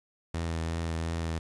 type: tone with vibrato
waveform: sawtooth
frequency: 82.41 Hz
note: E2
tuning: in tune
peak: -26 dBFS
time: 0.34-1.39 s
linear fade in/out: 5 ms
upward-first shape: triangle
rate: 2.8 Hz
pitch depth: 24 cents each way
effects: resampled to 22050 Hz + 9-bit